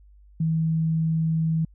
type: tone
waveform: sine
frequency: 160.9 Hz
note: E3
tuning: 42 cents flat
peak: -20 dBFS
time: 0.4-1.65 s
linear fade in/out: 5 ms
effects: added 50 Hz sine -49 dBFS peak until 1.74 s